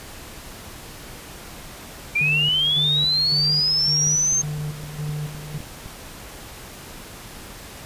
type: linear sweep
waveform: sine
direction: up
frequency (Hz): 2339 to 6400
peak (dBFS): -17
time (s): 2.15-4.42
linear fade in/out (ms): 10
type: tone with tremolo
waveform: triangle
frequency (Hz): 149.6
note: D3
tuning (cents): +32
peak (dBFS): -23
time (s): 2.21-5.58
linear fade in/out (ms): 2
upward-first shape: square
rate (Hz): 1.8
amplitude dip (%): 65
type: click train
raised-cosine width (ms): 5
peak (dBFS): -24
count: 8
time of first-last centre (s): 4.07-5.86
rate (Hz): 3.91
effects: pink hiss -39 dBFS RMS until 7.85 s + resampled to 32000 Hz